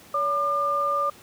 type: tone pair together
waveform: sine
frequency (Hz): 566.8 / 1201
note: C#5 / D6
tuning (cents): +38 / +38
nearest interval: octave + minor second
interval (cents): 1300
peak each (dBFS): -28 / -22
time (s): 0.14-1.1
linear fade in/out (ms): 5
effects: pink hiss -49 dBFS RMS until 1.22 s + high-pass 100 Hz 12 dB/octave